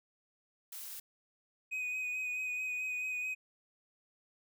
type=noise; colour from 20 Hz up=blue; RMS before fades=-45 dBFS; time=0.72-1 s; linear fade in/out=5 ms
type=tone with vibrato; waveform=triangle; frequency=2500 Hz; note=D#7; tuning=8 cents sharp; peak=-33 dBFS; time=1.71-3.35 s; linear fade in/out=20 ms; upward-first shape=sine; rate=4.6 Hz; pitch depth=20 cents each way
effects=none